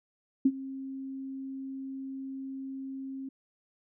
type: tone with ADSR envelope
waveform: sine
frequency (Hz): 268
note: C4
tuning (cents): +42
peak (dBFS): -17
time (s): 0.45-3.29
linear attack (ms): 7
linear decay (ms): 51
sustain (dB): -19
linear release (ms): 6
effects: none